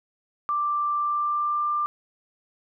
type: tone with pitch glide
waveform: sine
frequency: 1178 to 1189.6 Hz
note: D6 to D6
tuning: +5 to +22 cents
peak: -22 dBFS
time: 0.49-1.86 s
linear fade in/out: 0 ms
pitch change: +17 cents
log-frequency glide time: 0.95-1.69 s
effects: none